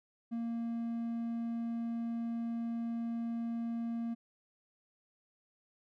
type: tone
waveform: triangle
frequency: 231.9 Hz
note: A#3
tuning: 9 cents flat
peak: -32 dBFS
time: 0.31-4.15 s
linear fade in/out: 20 ms
effects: none